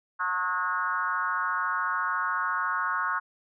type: tone with frequency modulation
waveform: sine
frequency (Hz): 1271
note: D#6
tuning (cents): +36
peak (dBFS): -25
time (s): 0.19-3.2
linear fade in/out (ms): 20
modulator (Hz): 182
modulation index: 1.6
effects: none